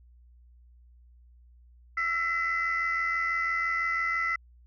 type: tone cluster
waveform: sine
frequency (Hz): 1339 / 1940 / 2026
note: E6 / B6 / B6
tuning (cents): +27 / -31 / +44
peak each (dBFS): -29 / -35 / -27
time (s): 1.97-4.36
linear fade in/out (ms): 5
effects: tanh soft clip ceiling -20 dBFS + added 60 Hz sine -53 dBFS peak until 4.66 s